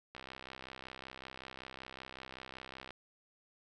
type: click train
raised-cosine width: 0.3 ms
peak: -30 dBFS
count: 181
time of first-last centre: 0.15-2.907 s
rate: 65.3 Hz
effects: none